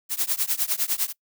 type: noise with tremolo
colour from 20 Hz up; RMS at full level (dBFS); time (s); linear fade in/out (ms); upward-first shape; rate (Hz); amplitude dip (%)
blue; -21; 0.09-1.13; 50; triangle; 9.9; 100
effects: noise-tail reverb RT60 0.1 s tail -23 dB re dry